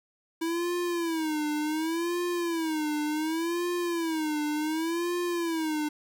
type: tone with vibrato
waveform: square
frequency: 324.6 Hz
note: E4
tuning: 27 cents flat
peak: -28 dBFS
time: 0.41-5.89 s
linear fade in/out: 10 ms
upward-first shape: sine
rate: 0.68 Hz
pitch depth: 140 cents each way
effects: 9-bit